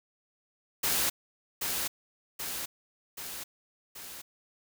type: noise with echo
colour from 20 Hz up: white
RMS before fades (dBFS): -28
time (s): 0.83-1.1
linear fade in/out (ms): 10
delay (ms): 780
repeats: 4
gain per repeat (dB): -4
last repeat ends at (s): 4.22
effects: none